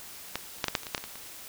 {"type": "clicks", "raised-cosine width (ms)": 0.2, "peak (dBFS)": [-30, -12, -30, -8, -9, -7, -24, -20, -9, -16, -20, -24], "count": 12, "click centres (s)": [0.284, 0.356, 0.585, 0.642, 0.683, 0.752, 0.833, 0.868, 0.948, 0.979, 1.04, 1.156], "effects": ["white hiss -45 dBFS RMS until 1.48 s"]}